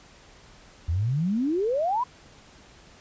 sine exponential sweep, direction up, 76.9 to 1033 Hz, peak -22 dBFS, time 0.88-2.04 s, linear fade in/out 10 ms, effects pink hiss -52 dBFS RMS until 3 s + resampled to 16000 Hz

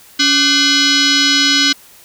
sine tone with frequency modulation, 619 Hz, D#5, 9 cents flat, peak -9 dBFS, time 0.19-1.73 s, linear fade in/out 10 ms, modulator 900 Hz, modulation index 5.5, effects white hiss -43 dBFS RMS until 2.04 s

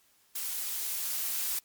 blue noise with level ramp, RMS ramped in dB -35 to -31 dBFS, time 0.35-1.59 s, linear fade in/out 5 ms, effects white hiss -66 dBFS RMS until 1.64 s + MP3 96 kbps

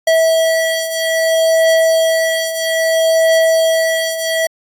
square beating tone pair, 650 / 650.61 Hz, E5 / E5, -24 / -23 cents, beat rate 0.61 Hz, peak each -18 / -13 dBFS, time 0.07-4.47 s, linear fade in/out 5 ms, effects AAC 64 kbps

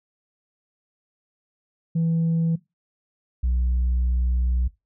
sine tone pair in turn, 164.81 / 61.61 Hz, E3 / B1, 0 / -4 cents, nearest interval octave + perfect fourth, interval 1704 cents, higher first, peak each -17 dBFS, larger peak neither, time 1.95-2.56 / 3.43-4.68 s, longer second, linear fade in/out 10 ms, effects noise-tail reverb RT60 0.2 s tail -19 dB re dry + tanh soft clip ceiling -17 dBFS

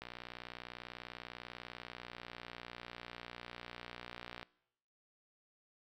click train, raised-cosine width 0.3 ms, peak -29 dBFS, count 266, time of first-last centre 0.02-4.429 s, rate 60.1 Hz, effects noise-tail reverb RT60 0.8 s tail -22 dB re dry

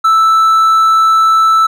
triangle tone, 1318.5 Hz, E6, in tune, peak -4 dBFS, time 0.04-1.67 s, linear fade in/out 10 ms, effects none

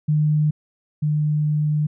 sine tone pair in turn, 151.6 / 150.73 Hz, D#3 / D3, -45 / +45 cents, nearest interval unison, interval 10 cents, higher first, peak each -15 / -17 dBFS, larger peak first, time 0.08-0.51 / 1.02-1.87 s, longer second, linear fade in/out 10 ms, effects none

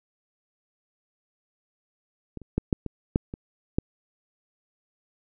clicks, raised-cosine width 3 ms, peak -22 / -30 / -10 / -8 / -18 / -7 / -21 / -9 dBFS, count 8, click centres 2.373 / 2.417 / 2.58 / 2.728 / 2.863 / 3.159 / 3.339 / 3.785 s, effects none

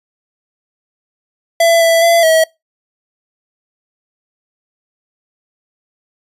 square tone with pitch steps, 670 / 663 / 676 / 643 Hz, E5 / E5 / E5 / E5, +28 / +10 / +43 / -43 cents, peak -8 dBFS, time 1.6-2.44 s, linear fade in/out 5 ms, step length 210 ms, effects noise-tail reverb RT60 0.2 s tail -24 dB re dry + resampled to 32000 Hz

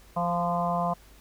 harmonic tone with a mistuned harmonic, 173.6 Hz, F3, 10 cents flat, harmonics 1 / 3 / 4 / 5 / 6 / 7, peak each -30 / -35 / -28 / -36 / -30 / -39 dBFS, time 0.16-0.94 s, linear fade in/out 10 ms, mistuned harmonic 6, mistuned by -16 cents, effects added 50 Hz sine -54 dBFS peak until 1.2 s + pink hiss -56 dBFS RMS until 1.2 s

